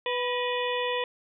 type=harmonic tone with a mistuned harmonic; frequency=493.9 Hz; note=B4; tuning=in tune; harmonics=1 / 2 / 4 / 5 / 6 / 7; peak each=-29 / -32 / -35 / -36 / -37 / -37 dBFS; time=0.06-1.04 s; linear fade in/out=2 ms; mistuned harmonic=4; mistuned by=-56 cents; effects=none